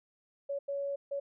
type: tone bursts at uneven times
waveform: sine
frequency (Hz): 561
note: C#5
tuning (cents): +21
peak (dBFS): -32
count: 3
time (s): 0.49-0.59 / 0.68-0.96 / 1.11-1.2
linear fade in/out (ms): 10
effects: none